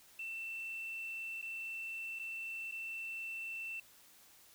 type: tone with dropouts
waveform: triangle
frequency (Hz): 2679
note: E7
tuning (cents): +27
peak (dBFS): -37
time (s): 0.19-3.8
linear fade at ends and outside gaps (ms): 5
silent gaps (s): 1.415-1.425 / 2.19-2.195 / 2.713-2.721
effects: tanh soft clip ceiling -37 dBFS + white hiss -62 dBFS RMS until 4.54 s